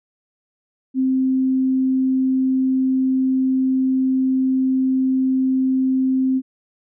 sine tone, 261.6 Hz, C4, in tune, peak -15 dBFS, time 0.94-6.42 s, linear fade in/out 50 ms, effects none

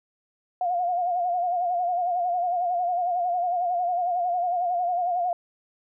sine tone with vibrato, 710 Hz, F5, 28 cents sharp, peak -22 dBFS, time 0.61-5.33 s, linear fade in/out 2 ms, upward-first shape sine, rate 11 Hz, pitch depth 60 cents each way, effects none

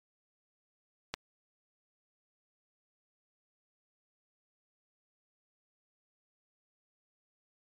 click, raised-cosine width 0.2 ms, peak -16 dBFS, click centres 1.14 s, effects MP3 64 kbps

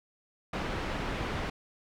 pink low-pass noise, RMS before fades -34 dBFS, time 0.53-1.5 s, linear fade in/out 5 ms, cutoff 2700 Hz, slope 12 dB/octave, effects none

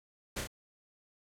pink noise with echo, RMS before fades -36 dBFS, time 0.36-0.41 s, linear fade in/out 10 ms, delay 32 ms, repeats 2, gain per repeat -3 dB, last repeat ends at 0.474 s, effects low-pass 12000 Hz 12 dB/octave

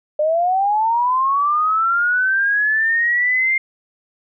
sine linear sweep, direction up, 594 to 2120 Hz, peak -14 dBFS, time 0.19-3.58 s, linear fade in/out 5 ms, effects none

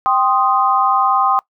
sine chord, C minor, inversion second, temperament equal, 784 / 1046.5 / 1244.5 Hz, G5 / C6 / Eb6, 0 / 0 / 0 cents, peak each -16 dBFS, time 0.06-1.39 s, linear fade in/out 0 ms, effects noise-tail reverb RT60 0.1 s tail -23 dB re dry

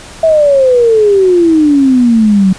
sine exponential sweep, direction down, 658 to 185 Hz, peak -4 dBFS, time 0.23-2.53 s, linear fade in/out 5 ms, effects pink hiss -31 dBFS RMS until 2.58 s + resampled to 22050 Hz

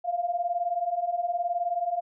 sine beating tone pair, 684 / 703 Hz, F5 / F5, -36 / +11 cents, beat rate 19 Hz, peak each -30 / -27 dBFS, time 0.04-2.01 s, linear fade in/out 20 ms, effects none

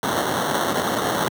violet noise with sample-and-hold, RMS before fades -22 dBFS, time 0.03-1.28 s, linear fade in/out 0 ms, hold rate 2450 Hz, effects high-pass 150 Hz 12 dB/octave

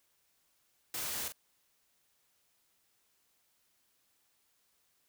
white noise with echo, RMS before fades -38 dBFS, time 0.94-1.28 s, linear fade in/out 2 ms, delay 42 ms, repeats 1, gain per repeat -8 dB, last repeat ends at 1.322 s, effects white hiss -74 dBFS RMS until 5.08 s

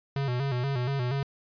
square tone with vibrato, 130.81 Hz, C3, in tune, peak -27 dBFS, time 0.16-1.23 s, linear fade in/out 2 ms, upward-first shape square, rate 4.2 Hz, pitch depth 100 cents each way, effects resampled to 11025 Hz

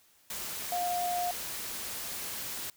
sine tone in noise, 710 Hz, F5, 28 cents sharp, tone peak -29 dBFS, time 0.72-1.31 s, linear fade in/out 2 ms, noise white, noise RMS -38 dBFS, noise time 0.3-2.7 s, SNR +6 dB, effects white hiss -64 dBFS RMS until 2.76 s

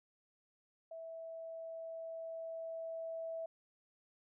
sine tone with level ramp, 655 Hz, E5, 11 cents flat, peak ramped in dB -45 to -39 dBFS, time 0.91-3.46 s, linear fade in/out 5 ms, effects none

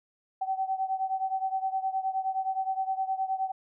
sine beating tone pair, 762 / 771.6 Hz, G5 / G5, -49 / -28 cents, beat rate 9.6 Hz, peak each -29 / -32 dBFS, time 0.41-3.52 s, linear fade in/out 10 ms, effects none

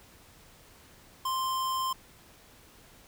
square tone, 1046.5 Hz, C6, in tune, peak -29 dBFS, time 1.25-1.93 s, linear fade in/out 5 ms, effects pink hiss -56 dBFS RMS until 3.07 s

